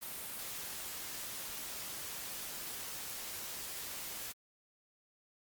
white noise, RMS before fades -43 dBFS, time 0.01-4.33 s, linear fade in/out 20 ms, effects Opus 32 kbps

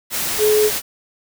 sine tone in noise, 425.4 Hz, G#4, 42 cents sharp, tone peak -12 dBFS, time 0.38-0.71 s, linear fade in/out 50 ms, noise white, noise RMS -22 dBFS, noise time 0.1-0.82 s, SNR +7 dB, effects none

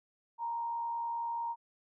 sine tone with frequency modulation, 932.3 Hz, A#5, in tune, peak -33 dBFS, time 0.38-1.56 s, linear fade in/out 50 ms, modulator 75.3 Hz, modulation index 0.27, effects none

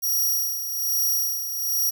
10% pulse tone with tremolo, 5690 Hz, F8, 31 cents sharp, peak -14 dBFS, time 0.02-1.91 s, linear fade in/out 20 ms, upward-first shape sine, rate 1.2 Hz, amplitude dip 60%, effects none

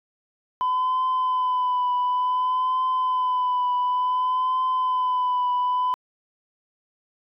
sine tone with vibrato, 1007 Hz, B5, 33 cents sharp, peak -18 dBFS, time 0.61-5.94 s, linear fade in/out 0 ms, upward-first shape triangle, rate 0.56 Hz, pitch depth 32 cents each way, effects tanh soft clip ceiling -18 dBFS

